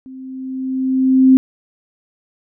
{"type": "tone with level ramp", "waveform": "sine", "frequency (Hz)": 261.6, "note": "C4", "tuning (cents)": 0, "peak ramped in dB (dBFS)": [-32, -4], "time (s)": [0.06, 1.37], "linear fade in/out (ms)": 0, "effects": []}